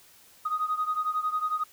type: beating tone pair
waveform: sine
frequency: 1244.5 / 1255.5 Hz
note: D#6 / D#6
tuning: 0 / +15 cents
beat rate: 11 Hz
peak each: -27 / -30 dBFS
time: 0.45-1.64 s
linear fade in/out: 10 ms
effects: tanh soft clip ceiling -19 dBFS + white hiss -56 dBFS RMS until 1.72 s